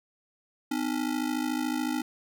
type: ring-modulated tone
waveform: square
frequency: 280 Hz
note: C#4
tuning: 18 cents sharp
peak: -25 dBFS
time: 0.71-2.02 s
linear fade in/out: 5 ms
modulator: 26.9 Hz
effects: none